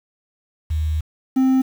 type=tone pair in turn; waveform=sine / triangle; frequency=77.78 / 262.2 Hz; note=D#2 / C4; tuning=0 / +4 cents; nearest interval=octave + major sixth; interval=2104 cents; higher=second; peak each=-18 / -11 dBFS; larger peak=second; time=0.7-1.01 / 1.36-1.62 s; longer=first; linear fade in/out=10 ms; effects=7-bit